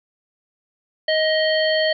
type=harmonic tone; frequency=628 Hz; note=D#5; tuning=16 cents sharp; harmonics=1 / 3 / 5 / 7; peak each=-18 / -23 / -25 / -26 dBFS; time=1.08-1.93 s; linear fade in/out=5 ms; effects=none